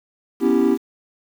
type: chord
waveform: triangle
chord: C# half-diminished seventh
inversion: third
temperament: equal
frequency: 246.9 / 277.2 / 329.6 / 392 Hz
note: B3 / C#4 / E4 / G4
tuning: 0 / 0 / 0 / 0 cents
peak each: -17 dBFS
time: 0.4-0.78 s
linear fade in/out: 50 ms
effects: tanh soft clip ceiling -6 dBFS + 7-bit